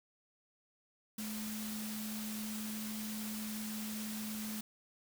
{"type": "tone in noise", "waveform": "sine", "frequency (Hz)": 215.1, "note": "A3", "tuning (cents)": -39, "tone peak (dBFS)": -40, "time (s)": [1.18, 4.61], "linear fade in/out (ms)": 5, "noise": "white", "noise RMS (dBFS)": -45, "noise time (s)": [1.18, 4.61], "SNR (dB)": 2, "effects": []}